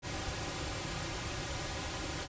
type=noise with comb filter; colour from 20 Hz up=pink; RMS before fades=-38 dBFS; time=0.02-2.28 s; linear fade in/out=50 ms; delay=4.5 ms; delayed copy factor=-0.65; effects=resampled to 16000 Hz